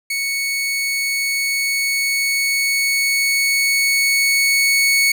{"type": "tone with level ramp", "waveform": "sawtooth", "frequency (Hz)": 2217, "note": "C#7", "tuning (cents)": 0, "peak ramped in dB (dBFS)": [-16, -9], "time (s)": [0.1, 5.12], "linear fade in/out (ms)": 5, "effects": []}